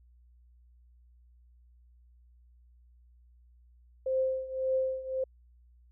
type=tone with tremolo; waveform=sine; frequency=523.3 Hz; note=C5; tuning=in tune; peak=-24 dBFS; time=4.06-5.24 s; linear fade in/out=5 ms; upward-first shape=triangle; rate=1.8 Hz; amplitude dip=85%; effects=added 60 Hz sine -57 dBFS peak until 5.91 s